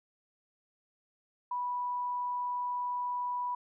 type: tone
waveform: sine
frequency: 983 Hz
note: B5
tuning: 8 cents flat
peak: -31 dBFS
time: 1.51-3.55 s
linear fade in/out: 5 ms
effects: none